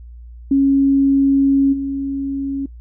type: tone with level steps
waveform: sine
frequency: 274.8 Hz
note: C#4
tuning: 15 cents flat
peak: -10 / -19 dBFS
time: 0.51-2.66 s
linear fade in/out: 5 ms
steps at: 1.72 s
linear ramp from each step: 20 ms
effects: noise-tail reverb RT60 0.1 s tail -21 dB re dry + added 59 Hz sine -34 dBFS peak until 2.8 s